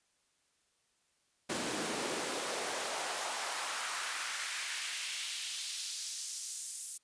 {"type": "noise with high-pass filter sweep", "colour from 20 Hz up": "pink", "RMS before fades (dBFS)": -38, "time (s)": [1.49, 6.98], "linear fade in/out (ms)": 10, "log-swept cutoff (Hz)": [230, 8800], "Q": 1.4, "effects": ["white hiss -75 dBFS RMS until 7.03 s", "resampled to 22050 Hz"]}